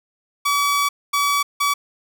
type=tone bursts at uneven times; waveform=sawtooth; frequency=1142 Hz; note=D6; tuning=49 cents flat; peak=-13 dBFS; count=3; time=0.45-0.89 / 1.13-1.43 / 1.6-1.74 s; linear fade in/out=10 ms; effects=none